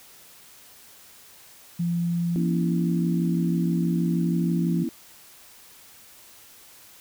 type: tone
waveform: sine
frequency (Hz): 171.6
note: F3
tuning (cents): -30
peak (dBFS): -22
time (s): 1.79-4.84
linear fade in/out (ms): 10
type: chord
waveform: sine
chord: A# diminished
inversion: none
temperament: equal with one note detuned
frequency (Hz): 237.8 / 277.2 / 329.6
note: A#3 / C#4 / E4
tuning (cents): +35 / 0 / 0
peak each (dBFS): -29 / -31 / -30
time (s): 2.36-4.89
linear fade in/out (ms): 0
effects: white hiss -50 dBFS RMS until 7 s